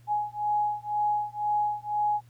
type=beating tone pair; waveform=sine; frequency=835 / 837 Hz; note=G#5 / G#5; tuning=+9 / +13 cents; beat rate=2 Hz; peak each=-28 / -28 dBFS; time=0.07-2.21 s; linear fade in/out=50 ms; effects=added 119 Hz sine -52 dBFS peak until 2.29 s + pink hiss -65 dBFS RMS until 2.29 s